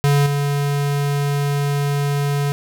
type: tone with level steps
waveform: square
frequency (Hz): 142.8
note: D3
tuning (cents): -48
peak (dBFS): -13 / -18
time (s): 0.04-2.52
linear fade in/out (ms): 0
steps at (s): 0.26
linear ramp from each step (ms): 5
effects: 7-bit